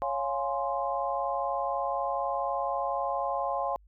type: chord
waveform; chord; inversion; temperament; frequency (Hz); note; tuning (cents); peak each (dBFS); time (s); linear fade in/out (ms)
sine; Db major seventh; none; equal; 554.4 / 698.5 / 830.6 / 1046.5; Db5 / F5 / Ab5 / C6; 0 / 0 / 0 / 0; -33; 0.02-3.76; 0
effects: added 50 Hz sine -55 dBFS peak until 3.87 s